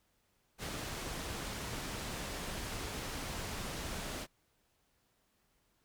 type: low-pass noise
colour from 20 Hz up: pink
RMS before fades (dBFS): -41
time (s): 0.58-4.27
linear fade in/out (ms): 50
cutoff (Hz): 10000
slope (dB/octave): 12
effects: pink hiss -75 dBFS RMS until 5.84 s